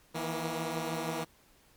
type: tone cluster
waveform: 10% pulse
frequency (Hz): 161.1 / 167.4 / 236.9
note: E3 / E3 / A#3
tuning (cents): -39 / +27 / +28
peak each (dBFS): -27 / -31 / -30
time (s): 0.14-1.25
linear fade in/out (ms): 20
effects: pink hiss -63 dBFS RMS until 1.76 s + MP3 96 kbps